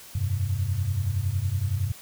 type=chord; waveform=sine; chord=F suspended second; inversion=none; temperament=equal with one note detuned; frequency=87.31 / 98 / 129.31 Hz; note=F2 / G2 / C3; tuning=0 / 0 / -20 cents; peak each=-30 / -25 / -31 dBFS; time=0.15-1.92 s; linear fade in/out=5 ms; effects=white hiss -46 dBFS RMS until 2.01 s